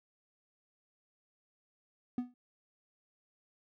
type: tone with exponential decay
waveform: triangle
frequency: 246.9 Hz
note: B3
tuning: in tune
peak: -26 dBFS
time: 2.18-2.34 s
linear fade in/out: 2 ms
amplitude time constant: 34 ms
effects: none